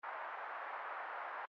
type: band-pass noise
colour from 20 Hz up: pink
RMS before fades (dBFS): -45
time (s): 0.03-1.46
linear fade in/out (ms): 10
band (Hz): 720 to 1700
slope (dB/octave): 24
effects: AAC 64 kbps